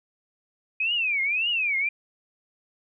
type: tone with vibrato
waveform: sine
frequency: 2489 Hz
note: D#7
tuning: in tune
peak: -22 dBFS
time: 0.8-1.89 s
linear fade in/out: 5 ms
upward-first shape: triangle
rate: 1.8 Hz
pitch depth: 290 cents each way
effects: none